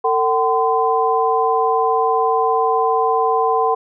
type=tone cluster; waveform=sine; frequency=450.9 / 759 / 1024 Hz; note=A4 / F#5 / C6; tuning=+42 / +44 / -38 cents; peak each=-18 dBFS; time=0.04-3.75 s; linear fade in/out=10 ms; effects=none